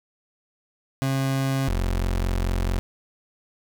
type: tone pair in turn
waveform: 30% pulse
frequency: 134.8 / 44.52 Hz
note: C#3 / F1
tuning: -48 / +34 cents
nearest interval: octave + perfect fifth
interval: 1918 cents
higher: first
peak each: -19 dBFS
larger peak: neither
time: 1.02-1.68 / 1.68-2.79 s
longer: second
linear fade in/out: 0 ms
effects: none